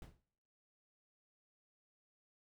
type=noise with exponential decay; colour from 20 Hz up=brown; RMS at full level=-45 dBFS; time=0.02-0.22 s; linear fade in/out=1 ms; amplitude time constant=43 ms; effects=noise-tail reverb RT60 0.9 s tail -25 dB re dry